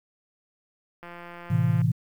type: click train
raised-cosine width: 0.5 ms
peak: -27 dBFS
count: 137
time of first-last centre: 1.03-1.816 s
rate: 173 Hz
type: chord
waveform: sine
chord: A minor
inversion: none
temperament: equal with one note detuned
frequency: 110.7 / 130.81 / 164.81 Hz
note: A2 / C3 / E3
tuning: +11 / 0 / 0 cents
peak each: -24 dBFS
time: 1.5-1.92 s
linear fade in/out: 10 ms
effects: 9-bit